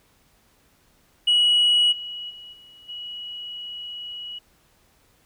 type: tone with level steps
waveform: sine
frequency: 2919 Hz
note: F#7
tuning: 24 cents flat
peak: -13 / -31 / -39 / -46 / -32 dBFS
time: 1.27-4.39 s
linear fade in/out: 10 ms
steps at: 1.91 / 2.29 / 2.52 / 2.88 s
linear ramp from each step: 20 ms
effects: tanh soft clip ceiling -13 dBFS + pink hiss -61 dBFS RMS until 5.25 s